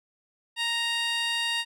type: tone with band-pass filter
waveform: 15% pulse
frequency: 932.3 Hz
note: A#5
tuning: in tune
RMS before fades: -28 dBFS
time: 0.56-1.65 s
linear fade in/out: 50 ms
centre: 3700 Hz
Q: 0.86
effects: none